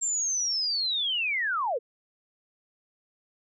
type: linear sweep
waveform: sine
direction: down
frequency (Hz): 7459 to 415.3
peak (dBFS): -25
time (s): 0.01-1.79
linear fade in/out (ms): 20
effects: none